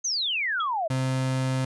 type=exponential sweep; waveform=sine; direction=down; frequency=6520 to 615 Hz; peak=-24 dBFS; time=0.04-0.88 s; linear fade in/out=10 ms
type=tone with exponential decay; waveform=sine; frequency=3322 Hz; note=G#7; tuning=in tune; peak=-27 dBFS; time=0.6-0.7 s; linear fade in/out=5 ms; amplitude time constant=21 ms
type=tone; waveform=35% pulse; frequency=130.81 Hz; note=C3; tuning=in tune; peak=-22 dBFS; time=0.9-1.65 s; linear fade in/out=5 ms
effects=resampled to 24000 Hz